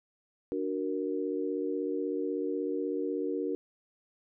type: chord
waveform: sine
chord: D augmented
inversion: none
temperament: equal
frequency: 293.7 / 370 / 466.2 Hz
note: D4 / F#4 / A#4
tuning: 0 / 0 / 0 cents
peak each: -34 dBFS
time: 0.52-3.55 s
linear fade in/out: 0 ms
effects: none